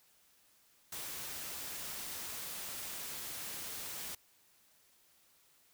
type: noise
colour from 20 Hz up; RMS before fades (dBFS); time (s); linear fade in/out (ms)
white; -43; 0.92-4.15; 5
effects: white hiss -68 dBFS RMS until 5.73 s